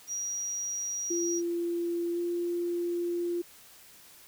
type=tone; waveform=sine; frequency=5750 Hz; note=F8; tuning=50 cents sharp; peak=-31 dBFS; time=0.07-1.42 s; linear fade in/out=50 ms
type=tone with pitch glide; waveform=sine; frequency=343 to 346.8 Hz; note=F4 to F4; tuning=-31 to -12 cents; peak=-28 dBFS; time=1.1-3.42 s; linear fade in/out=10 ms; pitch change=+19 cents; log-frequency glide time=2.13-2.19 s
effects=white hiss -54 dBFS RMS until 4.27 s